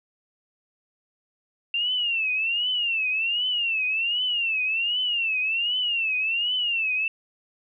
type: tone with vibrato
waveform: sine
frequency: 2749 Hz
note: F7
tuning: 28 cents flat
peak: -22 dBFS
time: 1.74-7.08 s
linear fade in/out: 2 ms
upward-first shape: triangle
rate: 1.3 Hz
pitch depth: 180 cents each way
effects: none

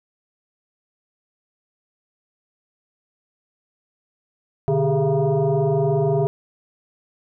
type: tone with frequency modulation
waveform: sine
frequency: 125.5 Hz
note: B2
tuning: 28 cents sharp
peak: -16 dBFS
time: 4.68-6.27 s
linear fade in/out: 0 ms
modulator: 274 Hz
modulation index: 1.9
effects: none

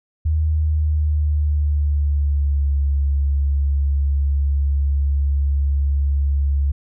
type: tone with pitch glide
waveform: sine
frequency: 77.78 to 70.1 Hz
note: D#2 to C#2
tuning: 0 to +20 cents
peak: -15 dBFS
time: 0.25-6.72 s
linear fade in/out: 10 ms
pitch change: -180 cents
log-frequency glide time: 0.46-2.75 s
effects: none

